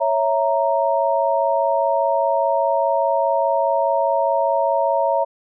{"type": "chord", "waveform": "sine", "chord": "A# diminished", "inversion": "first", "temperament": "equal", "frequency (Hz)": [554.4, 659.3, 932.3], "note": ["C#5", "E5", "A#5"], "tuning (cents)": [0, 0, 0], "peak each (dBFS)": -20, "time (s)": [0, 5.25], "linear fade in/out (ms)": 20, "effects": []}